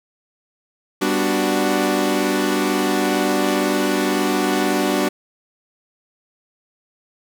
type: chord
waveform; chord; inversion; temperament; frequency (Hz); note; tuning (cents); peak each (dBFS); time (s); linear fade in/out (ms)
sawtooth; G major seventh; none; equal; 196 / 246.9 / 293.7 / 370; G3 / B3 / D4 / F#4; 0 / 0 / 0 / 0; -20 / -21 / -17 / -18; 1.01-5.09; 10
effects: none